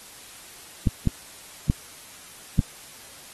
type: clicks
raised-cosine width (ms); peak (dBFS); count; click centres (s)
5; -6; 4; 0.872 / 1.073 / 1.699 / 2.592
effects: white hiss -45 dBFS RMS until 3.33 s + AAC 32 kbps